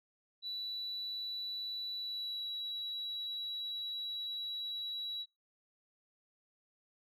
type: tone with pitch glide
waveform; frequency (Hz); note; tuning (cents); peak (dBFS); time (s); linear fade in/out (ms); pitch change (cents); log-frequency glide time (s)
sine; 3951 to 3903; B7 to B7; 0 to -21; -36; 0.42-5.26; 50; -21; 1.95-2.5
effects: noise-tail reverb RT60 0.2 s tail -24 dB re dry + tanh soft clip ceiling -34 dBFS